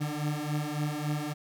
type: beating tone pair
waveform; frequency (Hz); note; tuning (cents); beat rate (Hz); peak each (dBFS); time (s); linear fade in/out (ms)
30% pulse; 147.5 / 151.1; D3 / D3; +8 / +50; 3.6; -30; 0-1.34; 20
effects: none